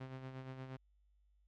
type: tone with tremolo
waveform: sawtooth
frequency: 131.1 Hz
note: C3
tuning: 4 cents sharp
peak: -40 dBFS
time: 0-0.77 s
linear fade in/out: 10 ms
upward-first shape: sine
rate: 8.5 Hz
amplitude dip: 50%
effects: added 50 Hz sine -69 dBFS peak until 1.47 s + low-pass 3000 Hz 12 dB/octave